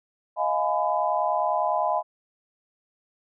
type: chord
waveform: sine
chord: F half-diminished seventh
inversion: third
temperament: just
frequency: 628.6 / 698.5 / 838.1 / 1005.8 Hz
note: Eb5 / F5 / Ab5 / Cb6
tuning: +18 / 0 / +16 / +31 cents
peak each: -27 dBFS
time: 0.36-2.03 s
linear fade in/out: 50 ms
effects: none